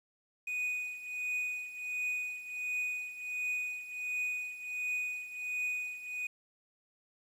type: tone with tremolo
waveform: triangle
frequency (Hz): 2482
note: D#7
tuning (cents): -5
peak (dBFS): -29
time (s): 0.47-6.27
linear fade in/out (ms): 5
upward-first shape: triangle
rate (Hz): 1.4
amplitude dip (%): 80
effects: resampled to 32000 Hz + 10-bit